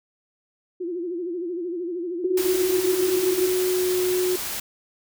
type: tone with vibrato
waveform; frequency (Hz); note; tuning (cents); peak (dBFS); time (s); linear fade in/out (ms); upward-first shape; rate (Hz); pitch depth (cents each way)
sine; 349.2; F4; 0; -26; 0.8-3.48; 10; sine; 13; 94
type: tone with pitch glide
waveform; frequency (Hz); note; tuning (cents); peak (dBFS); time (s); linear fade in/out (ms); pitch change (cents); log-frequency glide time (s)
sine; 370 to 365.1; F#4 to F#4; 0 to -23; -20; 2.24-4.36; 5; -23; 3.26-3.91
type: noise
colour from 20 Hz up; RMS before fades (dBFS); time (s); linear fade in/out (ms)
white; -30; 2.37-4.6; 5
effects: none